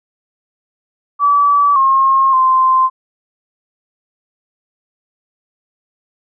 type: tone with pitch steps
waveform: sine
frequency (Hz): 1150 / 1074 / 1042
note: D6 / C6 / C6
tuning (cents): -37 / +45 / -7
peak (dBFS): -8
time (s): 1.19-2.9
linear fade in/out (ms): 50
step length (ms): 570
effects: none